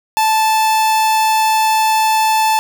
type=tone; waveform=45% pulse; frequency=876 Hz; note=A5; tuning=8 cents flat; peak=-11 dBFS; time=0.17-2.59 s; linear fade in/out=0 ms; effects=none